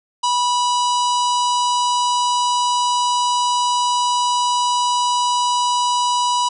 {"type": "harmonic tone", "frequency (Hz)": 980, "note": "B5", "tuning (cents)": -14, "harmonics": [1, 3, 4, 5, 6, 7, 8, 9], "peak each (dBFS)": [-16, -26, -28, -30, -32, -33, -34, -35], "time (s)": [0.23, 6.49], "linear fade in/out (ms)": 10, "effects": []}